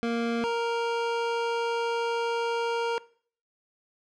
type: tone pair in turn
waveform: 25% pulse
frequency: 233.1 / 466.2 Hz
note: A#3 / A#4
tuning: 0 / 0 cents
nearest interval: octave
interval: 1200 cents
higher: second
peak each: -22 dBFS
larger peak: neither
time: 0.03-0.44 / 0.44-2.98 s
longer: second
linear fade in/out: 0 ms
effects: noise-tail reverb RT60 0.5 s tail -21 dB re dry + low-pass 4000 Hz 12 dB/octave